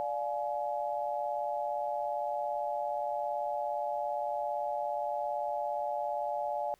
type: chord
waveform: sine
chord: D diminished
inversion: none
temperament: just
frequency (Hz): 587.3 / 704.8 / 845.8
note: D5 / F5 / Ab5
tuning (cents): 0 / +16 / +31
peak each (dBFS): -35 / -36 / -35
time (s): 0-6.74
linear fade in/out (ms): 0
effects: pink hiss -67 dBFS RMS until 6.79 s